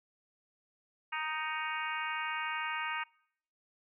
harmonic tone with a mistuned harmonic, 311.1 Hz, D#4, in tune, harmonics 3 / 4 / 5 / 6 / 7 / 8 / 9, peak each -39 / -40 / -41 / -42 / -42 / -43 / -44 dBFS, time 1.12-3.04 s, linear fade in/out 10 ms, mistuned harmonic 7, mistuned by +40 cents, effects noise-tail reverb RT60 0.7 s tail -26 dB re dry

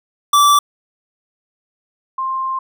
square / sine tone pair in turn, 1162 / 1054.3 Hz, D6 / C6, -19 / +13 cents, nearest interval major second, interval 168 cents, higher first, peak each -9 / -18 dBFS, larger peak first, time 0.33-0.59 / 2.18-2.59 s, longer second, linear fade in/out 5 ms, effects none

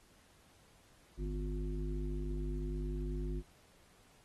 harmonic tone, 50.3 Hz, G1, 45 cents sharp, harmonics 1 / 3 / 5 / 7, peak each -36 / -44 / -46 / -45 dBFS, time 1.17-3.43 s, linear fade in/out 50 ms, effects pink hiss -66 dBFS RMS until 4.24 s + AAC 32 kbps

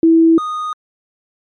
sine / triangle tone pair in turn, 327.6 / 1236.9 Hz, E4 / D#6, -11 / -11 cents, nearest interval octave + major seventh, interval 2300 cents, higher second, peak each -6 / -17 dBFS, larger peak first, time 0.03-0.38 / 0.38-0.73 s, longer neither, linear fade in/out 2 ms, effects MP3 48 kbps

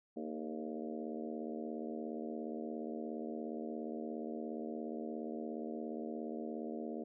harmonic tone with a mistuned harmonic, 77.1 Hz, D#2, 15 cents flat, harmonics 3 / 4 / 5 / 6 / 7 / 8 / 9, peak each -43 / -45 / -47 / -49 / -50 / -51 / -52 dBFS, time 0.16-7.04 s, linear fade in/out 10 ms, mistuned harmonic 5, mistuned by +54 cents, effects none

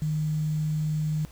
sine tone with quantisation, 153.8 Hz, D#3, 20 cents flat, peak -24 dBFS, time 0.02-1.25 s, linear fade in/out 0 ms, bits 8, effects added 60 Hz sine -47 dBFS peak until 1.31 s + pink hiss -54 dBFS RMS until 1.31 s

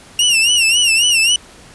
sawtooth tone with vibrato, 2794 Hz, F7, in tune, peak -7 dBFS, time 0.19-1.36 s, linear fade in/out 2 ms, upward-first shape sine, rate 3.7 Hz, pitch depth 110 cents each way, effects pink hiss -41 dBFS RMS until 1.74 s + resampled to 24000 Hz

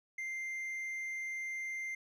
sine tone with hard clipping, 2093 Hz, C7, in tune, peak -38 dBFS, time 0.18-1.95 s, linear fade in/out 5 ms, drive 3 dB, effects none

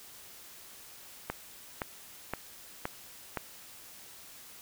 click train, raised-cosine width 0.5 ms, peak -17 dBFS, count 5, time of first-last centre 1.3-3.373 s, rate 1.93 Hz, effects white hiss -51 dBFS RMS until 4.61 s

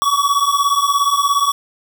square beating tone pair, 1123 / 1140 Hz, C#6 / C#6, +22 / +48 cents, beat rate 17 Hz, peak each -17 dBFS, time 0.02-1.52 s, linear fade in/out 0 ms, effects none

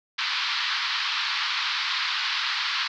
white band-pass noise, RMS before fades -27 dBFS, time 0.18-2.88 s, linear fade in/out 10 ms, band 960 to 4700 Hz, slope 48 dB/octave, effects none

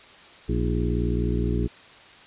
harmonic tone with a mistuned harmonic, 59.3 Hz, A#1, 30 cents sharp, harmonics 1 / 2 / 3 / 4 / 5 / 6 / 7, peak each -25 / -28 / -30 / -31 / -32 / -33 / -33 dBFS, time 0.48-1.68 s, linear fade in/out 20 ms, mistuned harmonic 5, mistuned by +83 cents, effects white hiss -48 dBFS RMS until 2.26 s + resampled to 8000 Hz

